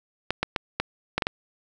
clicks, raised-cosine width 0.3 ms, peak -7 dBFS, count 7, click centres 0.306 / 0.43 / 0.562 / 0.8 / 1.18 / 1.222 / 1.269 s, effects none

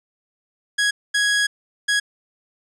sawtooth tone bursts at uneven times, 1661.2 Hz, G#6, in tune, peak -13 dBFS, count 3, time 0.78-0.91 / 1.14-1.47 / 1.88-2 s, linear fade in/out 10 ms, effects resampled to 22050 Hz

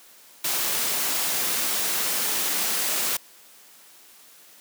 white noise, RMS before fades -25 dBFS, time 0.44-3.17 s, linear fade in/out 5 ms, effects white hiss -51 dBFS RMS until 4.6 s + high-pass 200 Hz 12 dB/octave

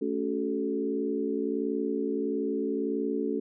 sine tone cluster, 220 / 280.9 / 372.2 / 433.7 Hz, A3 / C#4 / F#4 / A4, 0 / +23 / +10 / -25 cents, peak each -34 / -31 / -33 / -32 dBFS, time 0.01-3.4 s, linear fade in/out 10 ms, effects none

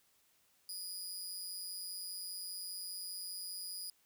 20% pulse tone with amplitude modulation, 4925 Hz, D#8, 19 cents flat, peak -33 dBFS, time 0.69-3.9 s, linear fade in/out 2 ms, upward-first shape sine, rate 185 Hz, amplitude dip 60%, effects white hiss -72 dBFS RMS until 4.05 s

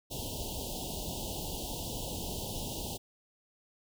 pink band-stop noise, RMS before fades -38 dBFS, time 0.1-2.98 s, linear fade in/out 20 ms, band 930 to 2800 Hz, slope 96 dB/octave, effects none

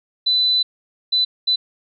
sine tone bursts at uneven times, 4000 Hz, B7, 21 cents sharp, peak -14 dBFS, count 3, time 0.26-0.63 / 1.12-1.25 / 1.47-1.56 s, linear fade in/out 10 ms, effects none

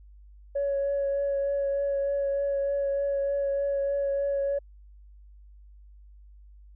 sine tone with vibrato, 559 Hz, C#5, 14 cents sharp, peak -23 dBFS, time 0.55-4.59 s, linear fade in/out 10 ms, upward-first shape triangle, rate 3.3 Hz, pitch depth 16 cents each way, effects tanh soft clip ceiling -21 dBFS + added 50 Hz sine -48 dBFS peak until 6.75 s

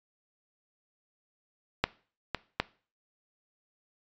clicks, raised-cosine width 0.3 ms, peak -7 / -13 / -9 dBFS, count 3, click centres 1.84 / 2.347 / 2.6 s, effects noise-tail reverb RT60 0.4 s tail -20 dB re dry + resampled to 16000 Hz

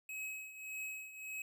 square tone with tremolo, 2556 Hz, D#7, 46 cents sharp, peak -40 dBFS, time 0.09-1.42 s, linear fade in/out 2 ms, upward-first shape triangle, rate 1.7 Hz, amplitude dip 75%, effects none

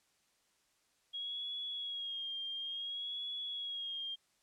sine tone with vibrato, 3288 Hz, G#7, 18 cents flat, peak -38 dBFS, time 1.13-4.16 s, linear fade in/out 20 ms, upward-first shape sine, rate 0.57 Hz, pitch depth 48 cents each way, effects white hiss -74 dBFS RMS until 4.42 s + low-pass 9000 Hz 12 dB/octave

